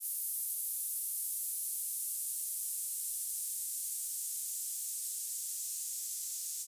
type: noise with band-pass filter sweep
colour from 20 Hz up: violet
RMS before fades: -38 dBFS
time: 0-6.67 s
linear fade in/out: 50 ms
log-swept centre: 11000 to 7100 Hz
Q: 1.6
effects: resampled to 32000 Hz